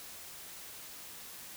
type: silence
effects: white hiss -48 dBFS RMS until 1.56 s